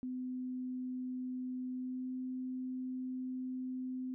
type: tone with pitch glide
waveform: sine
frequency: 253.9 to 256.1 Hz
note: B3 to C4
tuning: +48 to -37 cents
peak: -37 dBFS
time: 0.03-4.14 s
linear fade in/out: 0 ms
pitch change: +15 cents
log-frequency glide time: 1.72-2.13 s
effects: none